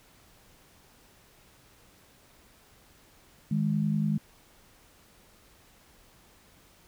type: tone pair together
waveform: sine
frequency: 157.09 / 207.7 Hz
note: D#3 / G#3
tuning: +17 / 0 cents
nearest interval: perfect fourth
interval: 483 cents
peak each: -27 dBFS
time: 3.51-4.18 s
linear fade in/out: 5 ms
effects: pink hiss -59 dBFS RMS until 6.87 s